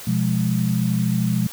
sine chord, F diminished, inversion second, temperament equal with one note detuned, 125.12 / 174.61 / 207.7 Hz, Cb3 / F3 / Ab3, +23 / 0 / 0 cents, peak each -22 dBFS, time 0.07-1.47 s, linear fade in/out 5 ms, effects white hiss -37 dBFS RMS until 1.52 s

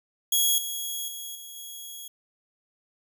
10% pulse tone with level steps, 3322 Hz, G#7, in tune, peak -12 / -22 / -27 / -32 / -30 dBFS, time 0.32-2.08 s, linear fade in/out 5 ms, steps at 0.58 / 1.08 / 1.35 / 1.56 s, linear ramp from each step 2 ms, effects none

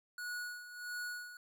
square tone with tremolo, 1460 Hz, F#6, 24 cents flat, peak -39 dBFS, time 0.18-1.37 s, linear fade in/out 2 ms, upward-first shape sine, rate 1.5 Hz, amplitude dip 70%, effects none

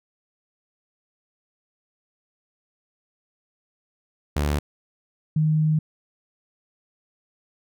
sawtooth / sine tone pair in turn, 73.42 / 155.18 Hz, D2 / D#3, 0 / -4 cents, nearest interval octave + minor second, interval 1296 cents, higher second, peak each -17 / -17 dBFS, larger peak neither, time 4.36-4.59 / 5.36-5.79 s, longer second, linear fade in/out 5 ms, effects none

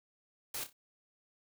white noise with echo, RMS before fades -39 dBFS, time 0.54-0.64 s, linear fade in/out 5 ms, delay 30 ms, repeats 3, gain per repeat -10 dB, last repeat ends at 0.73 s, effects none

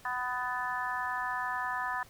harmonic tone, 249.6 Hz, B3, 19 cents sharp, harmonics 3 / 4 / 5 / 6 / 7, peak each -39 / -35 / -39 / -42 / -36 dBFS, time 0.05-2.03 s, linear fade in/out 2 ms, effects pink hiss -57 dBFS RMS until 2.09 s

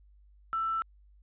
sine tone with quantisation, 1329 Hz, E6, 14 cents sharp, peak -28 dBFS, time 0.53-0.82 s, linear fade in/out 0 ms, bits 8, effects added 50 Hz sine -56 dBFS peak until 1.22 s + resampled to 8000 Hz

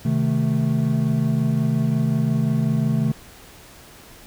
triangle chord, A diminished, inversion first, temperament equal with one note detuned, 130.81 / 156.37 / 220 Hz, C3 / Eb3 / A3, 0 / +9 / 0 cents, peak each -20 dBFS, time 0.05-3.12 s, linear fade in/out 5 ms, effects pink hiss -45 dBFS RMS until 4.26 s

